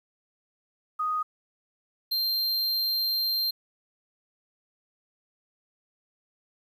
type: tone pair in turn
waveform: sine / square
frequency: 1244.5 / 4168 Hz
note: D#6 / C8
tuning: 0 / -7 cents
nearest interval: octave + major sixth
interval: 2093 cents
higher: second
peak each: -25 dBFS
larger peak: neither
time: 0.99-1.23 / 2.11-3.51 s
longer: second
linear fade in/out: 10 ms
effects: 10-bit